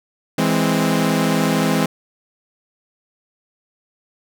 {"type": "chord", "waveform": "sawtooth", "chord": "E augmented", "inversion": "none", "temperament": "equal with one note detuned", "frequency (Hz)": [164.15, 207.7, 261.6], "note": ["E3", "G#3", "B#3"], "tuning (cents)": [-7, 0, 0], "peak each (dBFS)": -16, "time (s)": [0.38, 1.86], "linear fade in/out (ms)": 5, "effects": []}